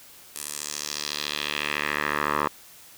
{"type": "tone with band-pass filter sweep", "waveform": "10% pulse", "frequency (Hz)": 73.9, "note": "D2", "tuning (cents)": 11, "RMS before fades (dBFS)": -29, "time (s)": [0.36, 2.48], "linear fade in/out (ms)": 0, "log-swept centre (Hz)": [10000, 1100], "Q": 1.9, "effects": ["white hiss -49 dBFS RMS until 2.97 s"]}